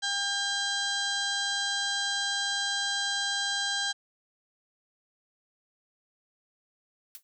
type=harmonic tone; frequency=801 Hz; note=G5; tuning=37 cents sharp; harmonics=1 / 2 / 4 / 5 / 6 / 7 / 8 / 9 / 10; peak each=-38 / -32 / -33 / -34 / -39 / -42 / -40 / -45 / -42 dBFS; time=0.02-3.93 s; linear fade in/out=20 ms
type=noise with exponential decay; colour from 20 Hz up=blue; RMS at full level=-39 dBFS; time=7.15-7.23 s; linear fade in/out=0 ms; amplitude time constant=17 ms
effects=none